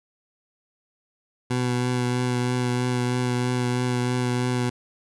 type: tone with vibrato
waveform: 20% pulse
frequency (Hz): 124.1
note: B2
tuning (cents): +9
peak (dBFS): -17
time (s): 1.5-4.7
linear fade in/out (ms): 10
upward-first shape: triangle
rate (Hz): 3.1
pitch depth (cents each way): 18
effects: resampled to 24000 Hz